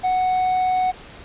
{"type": "tone", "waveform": "triangle", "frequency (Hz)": 740, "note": "F#5", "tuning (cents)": 0, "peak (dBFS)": -15, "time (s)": [0.03, 0.92], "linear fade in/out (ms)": 20, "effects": ["pink hiss -41 dBFS RMS until 1.24 s", "resampled to 8000 Hz"]}